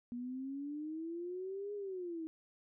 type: exponential two-way sweep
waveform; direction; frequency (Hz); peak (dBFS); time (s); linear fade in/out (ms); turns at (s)
sine; up then down; 238.7 to 415.3 to 314.9; -39; 0.12-2.27; 0; 1.74
effects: none